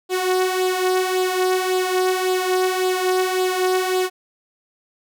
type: tone with flanger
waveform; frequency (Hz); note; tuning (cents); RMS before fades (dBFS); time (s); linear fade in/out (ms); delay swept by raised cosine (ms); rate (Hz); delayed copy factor
sawtooth; 370; F#4; 0; -20; 0.09-4.1; 50; 0.24 to 2.94; 1.8; +0.55
effects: none